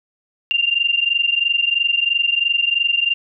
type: tone pair together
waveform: sine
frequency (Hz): 2777 / 2800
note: F7 / F7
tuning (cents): -10 / +4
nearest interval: unison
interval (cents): 14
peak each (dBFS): -18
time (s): 0.51-3.14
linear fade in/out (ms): 0
effects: none